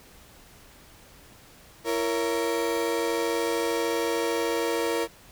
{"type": "chord", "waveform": "35% pulse", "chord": "A# diminished", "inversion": "second", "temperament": "just", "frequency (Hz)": [335.6, 466.2, 559.4], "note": ["E4", "A#4", "C#5"], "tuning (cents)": [31, 0, 16], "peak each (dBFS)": [-28, -25, -31], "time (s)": [1.84, 5.08], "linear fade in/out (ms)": 50, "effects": ["pink hiss -52 dBFS RMS until 5.31 s"]}